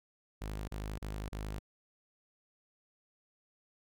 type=tone bursts; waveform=sawtooth; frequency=51.91 Hz; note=G#1; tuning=in tune; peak=-34 dBFS; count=4; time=0.41-1.592 s; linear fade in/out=10 ms; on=270 ms; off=34 ms; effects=none